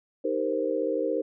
sine chord, C minor seventh, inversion first, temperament equal, 311.1 / 392 / 466.2 / 523.3 Hz, Eb4 / G4 / Bb4 / C5, 0 / 0 / 0 / 0 cents, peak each -31 / -32 / -29 / -29 dBFS, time 0.24-1.22 s, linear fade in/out 10 ms, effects none

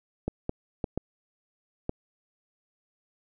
clicks, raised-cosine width 2 ms, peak -15 dBFS, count 5, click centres 0.28 / 0.494 / 0.842 / 0.976 / 1.894 s, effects none

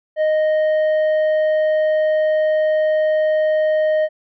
triangle tone with tanh clipping, 620 Hz, D#5, 6 cents flat, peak -15 dBFS, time 0.16-4.09 s, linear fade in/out 50 ms, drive 10 dB, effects none

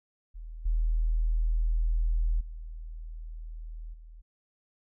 sine tone with level steps, 40.12 Hz, E1, 46 cents flat, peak -38 / -23 / -37 / -45 dBFS, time 0.34-4.22 s, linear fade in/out 20 ms, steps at 0.65 / 2.4 / 3.93 s, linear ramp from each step 10 ms, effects none

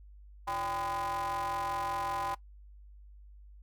square ring-modulated tone, 110.3 Hz, A2, 5 cents sharp, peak -30 dBFS, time 0.47-2.35 s, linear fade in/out 10 ms, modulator 905 Hz, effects noise-tail reverb RT60 0.1 s tail -19 dB re dry + added 50 Hz sine -50 dBFS peak until 3.62 s

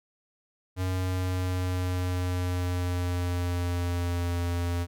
square tone with pitch glide, 92.5 to 86.81 Hz, F#2 to F2, 0 to -10 cents, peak -27 dBFS, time 0.76-4.87 s, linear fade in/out 50 ms, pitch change -110 cents, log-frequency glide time 0.91-4.39 s, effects none

